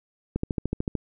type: click train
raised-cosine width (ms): 3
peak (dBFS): -13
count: 9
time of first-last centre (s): 0.36-0.953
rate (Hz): 13.5
effects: none